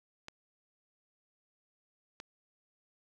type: clicks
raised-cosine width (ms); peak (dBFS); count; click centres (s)
0.2; -26; 2; 0.284 / 2.201
effects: none